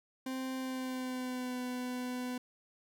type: tone with pitch glide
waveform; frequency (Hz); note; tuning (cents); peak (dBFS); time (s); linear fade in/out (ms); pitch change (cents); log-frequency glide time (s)
40% pulse; 260.9 to 249.8; C4 to B3; -5 to +20; -35; 0.26-2.38; 5; -75; 0.58-1.61
effects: none